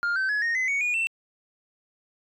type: tone with pitch steps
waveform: sine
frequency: 1406 / 1542.1 / 1691.5 / 1855.2 / 2035 / 2232 / 2448 / 2685 Hz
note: F6 / G6 / G#6 / A#6 / C7 / C#7 / D#7 / E7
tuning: +11 / -29 / +31 / -9 / -49 / +11 / -29 / +31 cents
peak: -20 dBFS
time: 0.03-1.07 s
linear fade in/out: 0 ms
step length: 130 ms
effects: tanh soft clip ceiling -22 dBFS